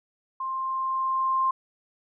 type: tone with level ramp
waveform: sine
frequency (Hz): 1054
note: C6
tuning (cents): +12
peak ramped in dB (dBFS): -28 to -20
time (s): 0.4-1.51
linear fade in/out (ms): 5
effects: none